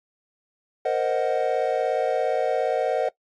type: chord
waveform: triangle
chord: C half-diminished seventh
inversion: third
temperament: equal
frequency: 466.2 / 523.3 / 622.3 / 740 Hz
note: Bb4 / C5 / Eb5 / Gb5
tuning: 0 / 0 / 0 / 0 cents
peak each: -24 dBFS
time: 0.85-3.09 s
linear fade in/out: 5 ms
effects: noise-tail reverb RT60 0.1 s tail -20 dB re dry + MP3 48 kbps